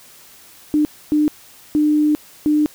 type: tone bursts at uneven times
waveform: sine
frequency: 300.8 Hz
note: D4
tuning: 42 cents sharp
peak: -12 dBFS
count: 4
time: 0.74-0.85 / 1.12-1.28 / 1.75-2.15 / 2.46-2.66 s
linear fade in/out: 0 ms
effects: white hiss -45 dBFS RMS until 2.74 s